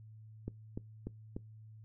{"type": "click train", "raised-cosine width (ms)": 3, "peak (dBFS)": -26, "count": 4, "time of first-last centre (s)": [0.48, 1.365], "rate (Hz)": 3.39, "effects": ["noise-tail reverb RT60 0.2 s tail -22 dB re dry", "added 109 Hz sine -51 dBFS peak until 1.84 s"]}